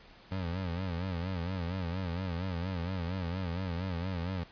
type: tone with vibrato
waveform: 25% pulse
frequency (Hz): 89.4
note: F2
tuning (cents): +41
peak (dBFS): -29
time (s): 0.31-4.44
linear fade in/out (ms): 10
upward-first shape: sine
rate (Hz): 4.3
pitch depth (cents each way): 120
effects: pink hiss -56 dBFS RMS until 4.51 s + resampled to 11025 Hz